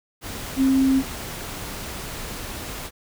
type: tone in noise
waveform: sine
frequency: 266.4 Hz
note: C4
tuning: 31 cents sharp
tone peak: -15 dBFS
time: 0.56-1.03 s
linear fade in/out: 50 ms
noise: pink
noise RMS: -33 dBFS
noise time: 0.21-2.91 s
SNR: +15 dB
effects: none